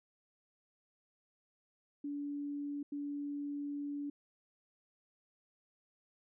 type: tone bursts at uneven times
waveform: sine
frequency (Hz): 287.6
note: D4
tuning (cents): -36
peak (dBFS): -37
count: 2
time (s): 2.04-2.83 / 2.92-4.1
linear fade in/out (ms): 5
effects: none